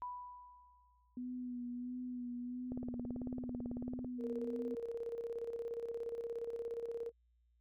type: tone with exponential decay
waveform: sine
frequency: 987.8 Hz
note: B5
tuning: in tune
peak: -39 dBFS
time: 0.02-1.17 s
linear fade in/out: 0 ms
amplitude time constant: 250 ms
type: tone with vibrato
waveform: sine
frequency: 246.9 Hz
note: B3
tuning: in tune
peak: -40 dBFS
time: 1.17-4.75 s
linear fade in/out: 2 ms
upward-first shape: sine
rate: 1.5 Hz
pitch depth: 27 cents each way
type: click train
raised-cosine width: 2 ms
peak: -31 dBFS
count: 25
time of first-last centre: 2.72-4.046 s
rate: 18.1 Hz
type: tone with tremolo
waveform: sine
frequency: 466.2 Hz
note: A#4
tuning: in tune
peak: -37 dBFS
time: 4.18-7.12 s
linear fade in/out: 50 ms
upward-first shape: square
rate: 17 Hz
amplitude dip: 55%
effects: added 59 Hz sine -70 dBFS peak until 7.6 s